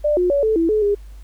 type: tone with pitch steps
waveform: sine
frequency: 594 / 358.5 / 566 / 437.8 / 331.3 / 428.7 / 408.2 Hz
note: D5 / F4 / C#5 / A4 / E4 / A4 / G#4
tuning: +20 / +45 / +36 / -9 / +9 / -45 / -30 cents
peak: -14 dBFS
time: 0.04-0.95 s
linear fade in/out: 10 ms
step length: 130 ms
effects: added 50 Hz sine -35 dBFS peak until 1.23 s + pink hiss -55 dBFS RMS until 1.23 s